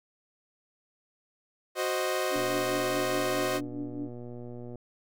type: chord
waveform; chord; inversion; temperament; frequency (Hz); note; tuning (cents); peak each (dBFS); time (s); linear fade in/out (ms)
sawtooth; C diminished; second; equal; 370 / 523.3 / 622.3; Gb4 / C5 / Eb5; 0 / 0 / 0; -28; 1.75-3.61; 50
type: tone with tremolo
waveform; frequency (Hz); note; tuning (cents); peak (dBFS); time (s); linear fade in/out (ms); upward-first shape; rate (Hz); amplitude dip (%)
sine; 289.5; D4; -25; -31; 2.3-4.1; 50; triangle; 4.8; 75
type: click train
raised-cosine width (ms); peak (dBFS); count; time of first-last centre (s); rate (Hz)
2; -30; 291; 2.36-4.757; 121
effects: none